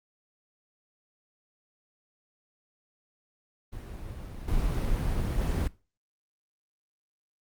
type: noise with level steps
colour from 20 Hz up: brown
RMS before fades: -39 / -28 / -26 dBFS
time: 3.72-5.68 s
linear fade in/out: 10 ms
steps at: 4.48 / 5.39 s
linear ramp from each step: 2 ms
effects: noise-tail reverb RT60 0.3 s tail -19 dB re dry + Opus 24 kbps